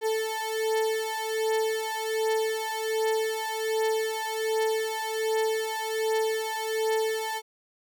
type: beating tone pair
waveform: 35% pulse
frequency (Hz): 440 / 441.3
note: A4 / A4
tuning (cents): 0 / +5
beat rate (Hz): 1.3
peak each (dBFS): -27 / -27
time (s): 0.01-7.42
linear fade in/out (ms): 50
effects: none